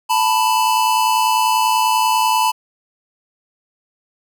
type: tone pair together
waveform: square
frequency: 880 / 990.2 Hz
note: A5 / B5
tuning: 0 / +4 cents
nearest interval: major second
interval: 204 cents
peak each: -17 dBFS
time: 0.09-2.52 s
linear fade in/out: 20 ms
effects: none